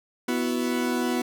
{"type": "chord", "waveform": "40% pulse", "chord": "B suspended fourth", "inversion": "none", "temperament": "equal", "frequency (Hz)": [246.9, 329.6, 370], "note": ["B3", "E4", "F#4"], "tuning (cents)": [0, 0, 0], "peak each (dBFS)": [-25, -30, -29], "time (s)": [0.28, 1.22], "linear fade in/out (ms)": 5, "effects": []}